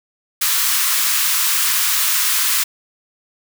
white high-pass noise, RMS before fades -17 dBFS, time 0.41-2.64 s, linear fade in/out 10 ms, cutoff 1000 Hz, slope 48 dB/octave, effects none

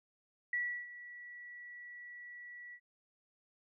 sine tone with ADSR envelope, 1944 Hz, B6, 28 cents flat, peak -31 dBFS, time 0.53-2.8 s, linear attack 3 ms, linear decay 330 ms, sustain -16 dB, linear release 65 ms, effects none

